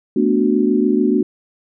sine chord, B minor seventh, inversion third, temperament equal, 220 / 246.9 / 293.7 / 370 Hz, A3 / B3 / D4 / F#4, 0 / 0 / 0 / 0 cents, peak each -18 dBFS, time 0.16-1.23 s, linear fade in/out 5 ms, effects none

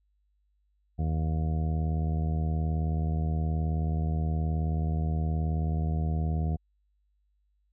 harmonic tone, 78.9 Hz, D#2, 25 cents sharp, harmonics 1 / 2 / 3 / 4 / 5 / 6 / 7 / 8 / 9, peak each -27 / -30 / -40 / -46 / -46 / -48 / -53 / -53 / -43 dBFS, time 0.98-6.57 s, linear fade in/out 20 ms, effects added 50 Hz sine -68 dBFS peak until 7.72 s

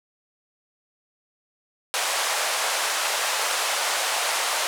pink band-pass noise, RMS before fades -25 dBFS, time 1.94-4.67 s, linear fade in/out 0 ms, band 610 to 11000 Hz, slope 24 dB/octave, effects none

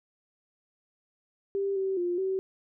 sine tone with pitch steps, 394.9 / 384.3 / 351.9 / 381 Hz, G4 / G4 / F4 / G4, +13 / -34 / +13 / -49 cents, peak -26 dBFS, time 1.55-2.39 s, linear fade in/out 0 ms, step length 210 ms, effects none

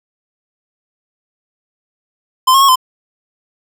square tone with pitch steps, 1034 / 1083 / 1100 / 1028 Hz, C6 / C#6 / C#6 / C6, -21 / -41 / -14 / -31 cents, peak -7 dBFS, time 2.47-2.758 s, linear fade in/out 10 ms, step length 72 ms, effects none

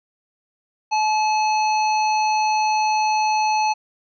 harmonic tone, 860 Hz, A5, 40 cents flat, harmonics 1 / 3 / 5 / 7, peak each -17 / -27 / -31 / -34 dBFS, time 0.91-3.74 s, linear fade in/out 20 ms, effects none

